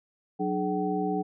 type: tone cluster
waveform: sine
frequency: 184.8 / 300 / 423 / 759 Hz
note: F#3 / D4 / G#4 / F#5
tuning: -2 / +37 / +32 / +44 cents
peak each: -31 dBFS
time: 0.39-1.23 s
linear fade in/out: 20 ms
effects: none